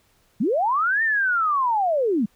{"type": "linear two-way sweep", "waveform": "sine", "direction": "up then down", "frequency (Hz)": [174.61, 1841, 189], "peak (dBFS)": -18, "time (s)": [0.4, 2.26], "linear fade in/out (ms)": 10, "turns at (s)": 1.03, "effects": ["pink hiss -62 dBFS RMS until 2.35 s"]}